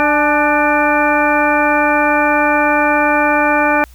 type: harmonic tone with a mistuned harmonic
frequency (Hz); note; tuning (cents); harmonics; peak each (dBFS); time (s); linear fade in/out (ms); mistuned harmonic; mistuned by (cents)
297.2; D4; +21; 1 / 2 / 3 / 4 / 5 / 6 / 8; -18 / -17 / -16 / -20 / -18 / -22 / -19; 0-3.84; 0; 3; -48
effects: added 60 Hz sine -38 dBFS peak until 3.94 s + white hiss -49 dBFS RMS until 3.94 s